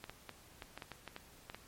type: clicks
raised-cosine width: 0.3 ms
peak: -28 dBFS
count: 11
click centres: 0.041 / 0.096 / 0.293 / 0.622 / 0.776 / 0.822 / 0.917 / 1.077 / 1.164 / 1.499 / 1.546 s
effects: pink hiss -60 dBFS RMS until 1.67 s + MP3 64 kbps